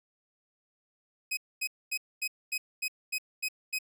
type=tone bursts; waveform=sawtooth; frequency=2524 Hz; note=D#7; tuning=24 cents sharp; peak=-26 dBFS; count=9; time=1.31-3.788 s; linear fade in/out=10 ms; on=62 ms; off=240 ms; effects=none